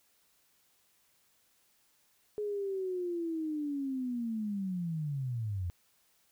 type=linear sweep; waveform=sine; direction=down; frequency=422.5 to 84.2 Hz; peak=-32 dBFS; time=2.38-5.7 s; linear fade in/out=0 ms; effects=white hiss -70 dBFS RMS until 6.31 s